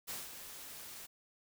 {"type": "noise with ADSR envelope", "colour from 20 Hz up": "white", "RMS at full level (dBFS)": -41, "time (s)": [0.07, 1.07], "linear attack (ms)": 27, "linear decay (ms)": 180, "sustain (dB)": -8, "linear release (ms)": 18, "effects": []}